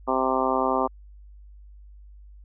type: harmonic tone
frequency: 130.81 Hz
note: C3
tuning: in tune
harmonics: 2 / 3 / 4 / 5 / 6 / 7 / 8 / 9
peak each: -29 / -29 / -29 / -29 / -29 / -29 / -29 / -29 dBFS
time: 0.07-0.88 s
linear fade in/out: 20 ms
effects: added 50 Hz sine -44 dBFS peak until 2.44 s